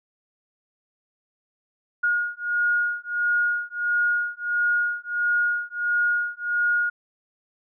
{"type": "beating tone pair", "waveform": "sine", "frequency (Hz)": [1434, 1435.5], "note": ["F6", "F6"], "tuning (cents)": [45, 47], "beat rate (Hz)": 1.5, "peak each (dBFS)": -24, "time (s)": [2.03, 6.9], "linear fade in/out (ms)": 10, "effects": []}